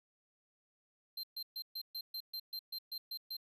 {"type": "tone bursts", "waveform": "square", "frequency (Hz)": 4145, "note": "C8", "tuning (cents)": -17, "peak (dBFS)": -40, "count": 12, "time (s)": [1.17, 3.368], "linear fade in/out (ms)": 5, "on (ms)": 64, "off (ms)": 130, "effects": []}